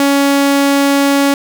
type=tone; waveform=sawtooth; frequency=279.8 Hz; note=C#4; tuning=16 cents sharp; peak=-5 dBFS; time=0-1.34 s; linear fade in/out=2 ms; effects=none